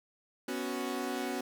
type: chord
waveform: sawtooth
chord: B suspended second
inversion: none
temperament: equal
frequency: 246.9 / 277.2 / 370 Hz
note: B3 / C#4 / F#4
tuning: 0 / 0 / 0 cents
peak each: -34 dBFS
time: 0.48-1.41 s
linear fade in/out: 5 ms
effects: 10-bit